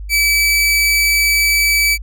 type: tone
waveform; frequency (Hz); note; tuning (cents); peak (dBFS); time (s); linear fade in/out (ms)
sawtooth; 2301; D7; -36; -8; 0.09-1.98; 50
effects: added 50 Hz sine -25 dBFS peak until 2.02 s